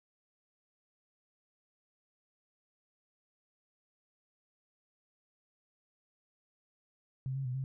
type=tone with pitch steps; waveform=sine; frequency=131.7 / 135.6 / 125.7 / 133.3 Hz; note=C3 / C#3 / B2 / C3; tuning=+12 / -38 / +31 / +33 cents; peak=-33 dBFS; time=7.26-7.64 s; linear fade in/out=0 ms; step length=95 ms; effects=none